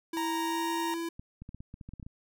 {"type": "tone with pitch glide", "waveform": "square", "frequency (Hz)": [329.6, 334.4], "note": ["E4", "E4"], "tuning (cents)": [0, 25], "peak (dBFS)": -33, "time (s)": [0.13, 1.09], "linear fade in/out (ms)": 5, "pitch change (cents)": 25, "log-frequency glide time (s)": [0.33, 0.73]}
{"type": "tone", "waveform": "40% pulse", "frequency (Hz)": 932.3, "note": "A#5", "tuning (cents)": 0, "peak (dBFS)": -31, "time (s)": [0.17, 0.94], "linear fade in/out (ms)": 0}
{"type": "clicks", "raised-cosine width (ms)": 5, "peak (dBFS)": -31, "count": 12, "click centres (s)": [1.195, 1.42, 1.491, 1.546, 1.605, 1.741, 1.812, 1.89, 1.936, 1.998, 2.028, 2.065]}
{"effects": []}